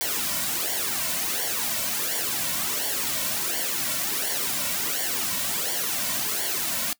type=noise with flanger; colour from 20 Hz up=white; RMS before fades=-27 dBFS; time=0.01-6.93 s; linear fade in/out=0 ms; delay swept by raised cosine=0.78 to 2.48 ms; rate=1.4 Hz; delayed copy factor=-0.75; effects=noise-tail reverb RT60 0.1 s tail -22 dB re dry